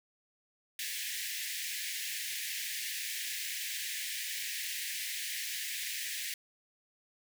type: high-pass noise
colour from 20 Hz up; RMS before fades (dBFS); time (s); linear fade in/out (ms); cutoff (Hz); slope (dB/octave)
pink; -38; 0.79-6.34; 2; 1700; 96
effects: none